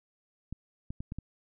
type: clicks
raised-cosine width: 5 ms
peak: -25 dBFS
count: 5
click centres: 0.526 / 0.905 / 1.005 / 1.121 / 1.186 s
effects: none